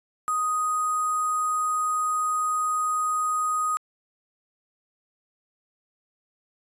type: tone with sample-and-hold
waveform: sine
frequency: 1244.5 Hz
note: D#6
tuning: in tune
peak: -22 dBFS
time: 0.28-3.77 s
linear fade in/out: 0 ms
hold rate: 8820 Hz
effects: resampled to 22050 Hz